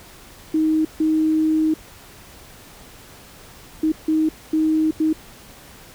sine tone bursts at uneven times, 313.9 Hz, D#4, 15 cents sharp, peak -15 dBFS, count 6, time 0.54-0.85 / 1-1.74 / 3.83-3.92 / 4.08-4.29 / 4.53-4.91 / 5-5.13 s, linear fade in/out 5 ms, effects pink hiss -44 dBFS RMS until 5.94 s

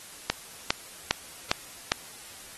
click train, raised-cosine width 0.2 ms, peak -4 dBFS, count 5, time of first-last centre 0.3-1.919 s, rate 2.47 Hz, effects white hiss -46 dBFS RMS until 2.57 s + AAC 32 kbps

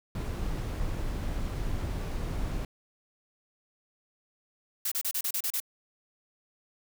brown noise, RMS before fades -32 dBFS, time 0.15-2.65 s, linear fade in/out 2 ms
blue noise bursts, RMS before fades -30 dBFS, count 8, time 4.85-5.602 s, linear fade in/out 5 ms, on 66 ms, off 32 ms
effects none

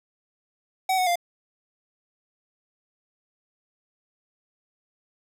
square tone with pitch steps, 756 / 737 / 697 Hz, F#5 / F#5 / F5, +37 / -7 / -4 cents, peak -21 dBFS, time 0.89-1.157 s, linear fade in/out 5 ms, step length 89 ms, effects none

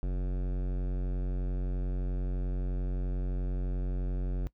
sine tone with hard clipping, 45.77 Hz, F#1, 18 cents flat, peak -31 dBFS, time 0.03-4.47 s, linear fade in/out 0 ms, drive 17 dB, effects noise-tail reverb RT60 0.1 s tail -20 dB re dry

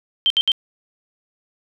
sine tone bursts, 3136 Hz, G7, in tune, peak -13 dBFS, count 3, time 0.26-0.518 s, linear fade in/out 0 ms, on 42 ms, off 66 ms, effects none

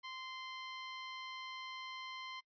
15% pulse tone, 1040 Hz, C6, 11 cents flat, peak -38 dBFS, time 0.03-2.41 s, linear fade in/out 20 ms, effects noise-tail reverb RT60 0.1 s tail -23 dB re dry + resampled to 11025 Hz

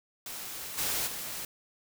white noise with level steps, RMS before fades -40 / -31 / -38 dBFS, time 0.26-1.45 s, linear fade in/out 2 ms, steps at 0.77 / 1.06 s, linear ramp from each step 20 ms, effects none

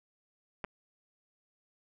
clicks, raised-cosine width 0.5 ms, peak -22 / -24 dBFS, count 2, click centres 0.642 / 0.647 s, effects none

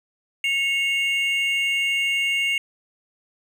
triangle tone pair together, 2192 / 2794 Hz, C#7 / F7, -20 / 0 cents, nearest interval major third, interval 420 cents, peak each -21 dBFS, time 0.44-2.58 s, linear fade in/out 2 ms, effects none

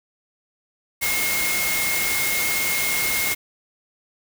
sine tone in noise, 2149 Hz, C7, 46 cents sharp, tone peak -24 dBFS, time 1.01-3.35 s, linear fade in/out 20 ms, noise white, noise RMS -24 dBFS, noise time 1.01-3.35 s, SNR -3 dB, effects none

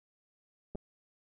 clicks, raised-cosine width 2 ms, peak -29 / -26 dBFS, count 2, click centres 0.75 / 0.755 s, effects none

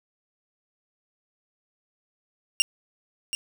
20% pulse tone with echo, 2794 Hz, F7, in tune, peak -12 dBFS, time 2.6-2.62 s, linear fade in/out 0 ms, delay 730 ms, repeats 1, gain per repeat -10 dB, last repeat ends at 3.35 s, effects none

